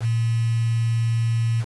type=tone with quantisation; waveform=sine; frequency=114.9 Hz; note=A#2; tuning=25 cents flat; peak=-18 dBFS; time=0-1.65 s; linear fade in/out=50 ms; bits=6; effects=resampled to 24000 Hz